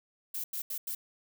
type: noise bursts at uneven times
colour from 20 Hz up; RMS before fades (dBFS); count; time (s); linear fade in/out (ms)
violet; -36; 4; 0.34-0.44 / 0.53-0.62 / 0.7-0.78 / 0.87-0.95; 5
effects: none